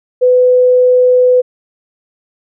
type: tone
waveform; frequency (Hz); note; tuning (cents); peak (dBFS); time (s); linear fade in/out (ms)
sine; 501; B4; +25; -5; 0.21-1.42; 20
effects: none